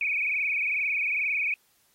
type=tone with frequency modulation; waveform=sine; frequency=2380 Hz; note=D7; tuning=22 cents sharp; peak=-24 dBFS; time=0.01-1.54 s; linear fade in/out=2 ms; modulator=22.3 Hz; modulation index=7.1; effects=white hiss -66 dBFS RMS until 1.94 s + AAC 48 kbps